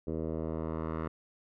10% pulse tone with low-pass filter sweep, 79.9 Hz, D#2, 47 cents sharp, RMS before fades -35 dBFS, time 0.07-1.08 s, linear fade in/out 5 ms, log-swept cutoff 460 to 1400 Hz, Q 1.6, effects none

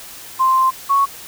sine tone pair in turn, 1046.5 / 1108.7 Hz, C6 / C#6, 0 / 0 cents, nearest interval minor second, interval 100 cents, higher second, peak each -11 dBFS, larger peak neither, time 0.39-0.71 / 0.89-1.06 s, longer first, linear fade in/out 20 ms, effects white hiss -36 dBFS RMS until 1.27 s

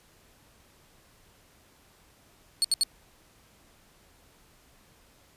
30% pulse tone bursts, 4373 Hz, C#8, 24 cents flat, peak -18 dBFS, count 3, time 2.62-2.834 s, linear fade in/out 0 ms, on 24 ms, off 71 ms, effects pink hiss -60 dBFS RMS until 5.36 s + resampled to 32000 Hz

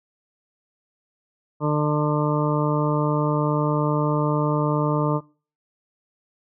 harmonic tone, 149.6 Hz, D3, 32 cents sharp, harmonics 1 / 2 / 3 / 4 / 6 / 7 / 8, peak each -22 / -25 / -27 / -28 / -30 / -30 / -31 dBFS, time 1.6-5.21 s, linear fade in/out 50 ms, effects noise-tail reverb RT60 0.4 s tail -23 dB re dry

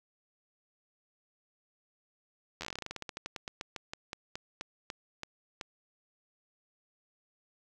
slowing click train, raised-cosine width 0.2 ms, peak -21 dBFS, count 29, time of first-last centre 2.61-5.612 s, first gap 11 ms, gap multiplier 1.14, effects none

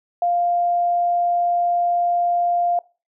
sine tone, 699 Hz, F5, 1 cent sharp, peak -16 dBFS, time 0.22-2.79 s, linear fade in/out 2 ms, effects noise-tail reverb RT60 0.3 s tail -22 dB re dry

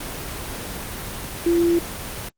sine tone in noise, 341.1 Hz, F4, 41 cents flat, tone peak -15 dBFS, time 1.46-1.79 s, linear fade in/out 5 ms, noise pink, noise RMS -31 dBFS, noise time 0-2.29 s, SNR +13 dB, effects Opus 24 kbps

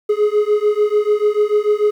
triangle beating tone pair, 416.1 / 422.9 Hz, G#4 / G#4, +3 / +31 cents, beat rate 6.8 Hz, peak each -14 / -14 dBFS, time 0.09-1.91 s, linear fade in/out 10 ms, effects 8-bit

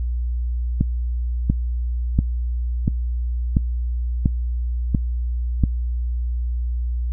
click train, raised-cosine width 5 ms, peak -4 dBFS, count 8, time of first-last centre 0.81-5.638 s, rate 1.45 Hz, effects noise-tail reverb RT60 0.1 s tail -23 dB re dry + added 60 Hz sine -20 dBFS peak until 7.12 s

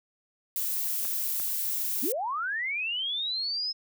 violet noise, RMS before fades -30 dBFS, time 0.56-2.12 s, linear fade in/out 0 ms
clicks, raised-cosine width 0.5 ms, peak -28 dBFS, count 2, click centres 1.052 / 1.399 s
sine linear sweep, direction up, 207.7 to 5190 Hz, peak -28 dBFS, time 2.02-3.73 s, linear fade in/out 20 ms
effects none

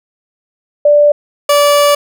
sine / 30% pulse tone pair in turn, 587.3 / 579.2 Hz, D5 / D5, 0 / -24 cents, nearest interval unison, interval 24 cents, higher first, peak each -4 dBFS, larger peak neither, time 0.85-1.12 / 1.49-1.95 s, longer second, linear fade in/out 5 ms, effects none

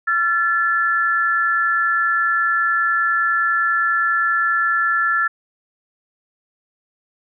sine tone pair together, 1360 / 1735.1 Hz, F6 / A6, -46 / -25 cents, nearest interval major third, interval 421 cents, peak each -18 dBFS, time 0.07-5.28 s, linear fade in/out 10 ms, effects none

